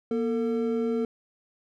triangle tone pair together, 238 / 449.3 Hz, A#3 / A4, +36 / +36 cents, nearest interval major seventh, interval 1100 cents, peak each -25 dBFS, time 0.11-1.05 s, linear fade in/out 2 ms, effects none

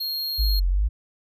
square tone, 4251 Hz, C8, 27 cents sharp, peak -26 dBFS, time 0-0.6 s, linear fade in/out 10 ms
sine exponential two-way sweep, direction down then up, 56.3 to 43.65 to 56.3 Hz, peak -18 dBFS, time 0.38-0.89 s, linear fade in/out 20 ms, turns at 0.67 s
effects none

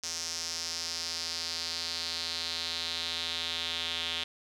square tone with band-pass filter sweep, 83.5 Hz, E2, 23 cents sharp, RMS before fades -35 dBFS, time 0.03-4.24 s, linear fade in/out 5 ms, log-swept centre 5700 to 3400 Hz, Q 4.1, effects none

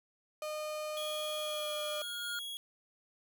35% pulse tone with pitch glide, 611 to 602.2 Hz, D#5 to D5, -32 to +43 cents, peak -35 dBFS, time 0.42-2.02 s, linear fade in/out 2 ms, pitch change -25 cents, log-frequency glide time 1.39-1.71 s
square tone with exponential growth, 1423 Hz, F6, 32 cents sharp, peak -37 dBFS, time 0.91-2.39 s, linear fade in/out 1 ms, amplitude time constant 320 ms
45% pulse tone, 3322 Hz, G#7, in tune, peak -39 dBFS, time 0.97-2.57 s, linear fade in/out 0 ms
effects none

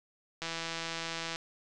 click train, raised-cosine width 0.2 ms, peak -19 dBFS, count 156, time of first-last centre 0.42-1.359 s, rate 165 Hz, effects resampled to 24000 Hz

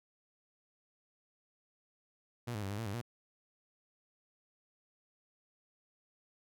sawtooth tone with pitch steps, 119.8 / 104.8 / 97.4 / 102.3 / 114.6 / 99.6 / 119 Hz, A#2 / G#2 / G2 / G#2 / A#2 / G2 / A#2, +48 / +16 / -11 / -26 / -29 / +28 / +36 cents, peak -33 dBFS, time 2.47-3.016 s, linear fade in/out 10 ms, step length 78 ms, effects none

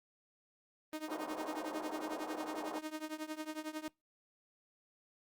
sawtooth tone with tremolo, 310 Hz, D#4, 6 cents flat, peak -33 dBFS, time 0.93-3.88 s, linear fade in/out 0 ms, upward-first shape triangle, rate 11 Hz, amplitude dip 95%
white band-pass noise, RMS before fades -44 dBFS, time 1.08-2.79 s, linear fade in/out 5 ms, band 280 to 1000 Hz, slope 24 dB/octave
effects noise-tail reverb RT60 0.2 s tail -25 dB re dry + Opus 32 kbps

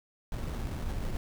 brown noise with sample-and-hold, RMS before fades -34 dBFS, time 0.32-1.17 s, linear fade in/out 2 ms, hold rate 2450 Hz, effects none

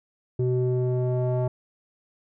square tone with low-pass filter sweep, 125.5 Hz, B2, 28 cents sharp, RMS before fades -24 dBFS, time 0.39-1.48 s, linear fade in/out 5 ms, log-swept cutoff 350 to 700 Hz, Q 2.7, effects none

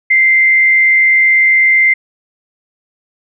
sine tone with frequency modulation, 2084 Hz, C7, 7 cents flat, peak -6 dBFS, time 0.1-1.94 s, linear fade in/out 10 ms, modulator 97.9 Hz, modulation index 0.37, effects none

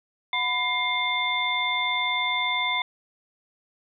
sine tone cluster, 727 / 998 / 2115 / 3551 Hz, F#5 / B5 / C7 / A7, -31 / +18 / +18 / +15 cents, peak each -35 / -28 / -26 / -28 dBFS, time 0.33-2.82 s, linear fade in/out 2 ms, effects none

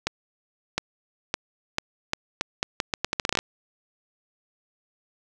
accelerating click train, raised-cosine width 0.2 ms, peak -6 dBFS, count 18, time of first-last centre 0.07-3.389 s, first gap 710 ms, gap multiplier 0.79, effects none

